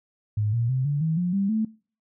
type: tone with pitch steps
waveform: sine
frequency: 105.7 / 117.28 / 130.13 / 144.39 / 160.21 / 177.77 / 197.24 / 218.9 Hz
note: G#2 / A#2 / C3 / D3 / E3 / F3 / G3 / A3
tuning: +31 / +11 / -9 / -29 / -49 / +31 / +11 / -9 cents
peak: -21 dBFS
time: 0.37-1.65 s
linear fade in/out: 5 ms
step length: 160 ms
effects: noise-tail reverb RT60 0.4 s tail -23 dB re dry

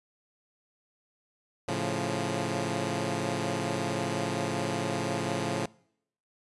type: chord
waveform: 10% pulse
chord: A augmented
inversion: none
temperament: equal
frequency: 110 / 138.59 / 174.61 Hz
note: A2 / C#3 / E#3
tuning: 0 / 0 / 0 cents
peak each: -25 dBFS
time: 1.68-5.66 s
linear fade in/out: 5 ms
effects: noise-tail reverb RT60 0.7 s tail -24 dB re dry + resampled to 24000 Hz

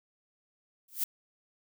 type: noise with exponential growth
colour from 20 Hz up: violet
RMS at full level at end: -25 dBFS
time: 0.88-1.04 s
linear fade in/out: 5 ms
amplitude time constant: 34 ms
effects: none

